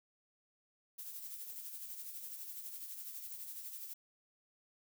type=noise with tremolo; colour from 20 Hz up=violet; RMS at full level=-45 dBFS; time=0.98-3.94 s; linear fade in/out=10 ms; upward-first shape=sine; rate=12 Hz; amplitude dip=45%; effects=none